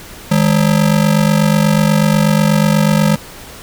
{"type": "ring-modulated tone", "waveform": "square", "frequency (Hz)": 182.2, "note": "F#3", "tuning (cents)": -26, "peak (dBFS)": -7, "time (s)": [0.31, 3.16], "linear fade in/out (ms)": 5, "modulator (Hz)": 24.1, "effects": ["pink hiss -34 dBFS RMS until 3.62 s"]}